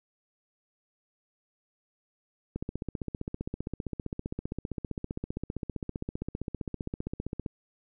click train, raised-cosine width 3 ms, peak -20 dBFS, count 76, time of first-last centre 2.56-7.462 s, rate 15.3 Hz, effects none

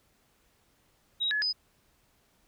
sine tone with pitch steps, 3820 / 1703 / 5000 Hz, A#7 / G#6 / D#8, +42 / +43 / +8 cents, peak -26 dBFS, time 1.2-1.53 s, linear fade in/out 20 ms, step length 110 ms, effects pink hiss -68 dBFS RMS until 2.47 s

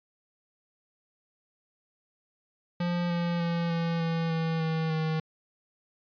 square tone with pitch steps, 174.61 / 172.21 / 169.84 / 167.5 / 165.19 / 162.92 / 160.67 / 158.46 Hz, F3 / F3 / F3 / E3 / E3 / E3 / E3 / D#3, 0 / -24 / -48 / +28 / +4 / -20 / -44 / +32 cents, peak -27 dBFS, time 2.8-5.2 s, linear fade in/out 5 ms, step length 300 ms, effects resampled to 11025 Hz

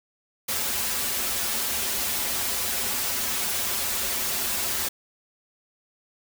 white noise with comb filter, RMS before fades -27 dBFS, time 0.48-4.89 s, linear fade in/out 10 ms, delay 6.5 ms, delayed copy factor -0.9, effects none

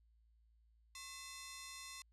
10% pulse ring-modulated tone, 1550 Hz, G6, 20 cents flat, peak -37 dBFS, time 0.95-2.02 s, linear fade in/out 2 ms, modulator 471 Hz, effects added 56 Hz sine -68 dBFS peak until 2.12 s + low-pass 11000 Hz 12 dB/octave

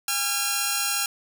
5% pulse tone pair together, 815 / 1370.7 Hz, G#5 / F6, -33 / -33 cents, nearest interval major sixth, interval 900 cents, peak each -16 / -13 dBFS, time 0.08-1.06 s, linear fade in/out 2 ms, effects none

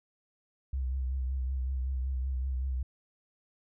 sine tone with vibrato, 65 Hz, C2, 11 cents flat, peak -29 dBFS, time 0.73-2.83 s, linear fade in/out 5 ms, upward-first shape triangle, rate 5.3 Hz, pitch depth 63 cents each way, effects none

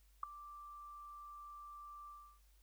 sine tone with ADSR envelope, 1174.7 Hz, D6, in tune, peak -31 dBFS, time 0.23-2.4 s, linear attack 4 ms, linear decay 5 ms, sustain -19 dB, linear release 320 ms, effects added 50 Hz sine -65 dBFS peak until 2.62 s + white hiss -75 dBFS RMS until 2.62 s

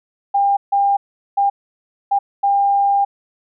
sine tone bursts at uneven times, 800 Hz, G5, 35 cents sharp, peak -12 dBFS, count 5, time 0.34-0.57 / 0.72-0.97 / 1.37-1.5 / 2.11-2.19 / 2.43-3.05 s, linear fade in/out 10 ms, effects none

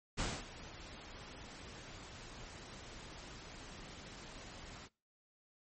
pink noise with ADSR envelope, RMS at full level -36 dBFS, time 0.17-4.89 s, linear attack 26 ms, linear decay 240 ms, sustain -15 dB, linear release 43 ms, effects noise-tail reverb RT60 0.4 s tail -26 dB re dry + MP3 32 kbps

